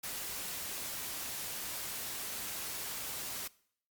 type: noise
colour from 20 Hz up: white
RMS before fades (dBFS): -40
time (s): 0.03-3.48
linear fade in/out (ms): 10
effects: noise-tail reverb RT60 0.6 s tail -21 dB re dry + Opus 48 kbps